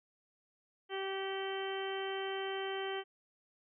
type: harmonic tone with a mistuned harmonic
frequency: 387.2 Hz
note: G4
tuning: 21 cents flat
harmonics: 1 / 2 / 3 / 4 / 5 / 6 / 7 / 8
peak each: -38 / -43 / -48 / -47 / -47 / -52 / -52 / -45 dBFS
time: 0.89-3.04 s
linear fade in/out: 50 ms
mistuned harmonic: 6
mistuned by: -34 cents
effects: none